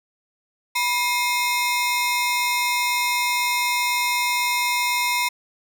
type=ring-modulated tone; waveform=sawtooth; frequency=1552 Hz; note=G6; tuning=18 cents flat; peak=-13 dBFS; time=0.75-5.29 s; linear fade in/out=10 ms; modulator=575 Hz; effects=none